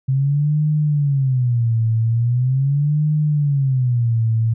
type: tone with vibrato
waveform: sine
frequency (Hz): 130.81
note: C3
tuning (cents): 0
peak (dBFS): -14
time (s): 0.08-4.54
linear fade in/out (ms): 10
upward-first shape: sine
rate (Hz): 0.41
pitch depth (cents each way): 260
effects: none